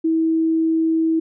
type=tone; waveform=sine; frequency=323.6 Hz; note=E4; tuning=32 cents flat; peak=-15 dBFS; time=0.04-1.2 s; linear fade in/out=10 ms; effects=none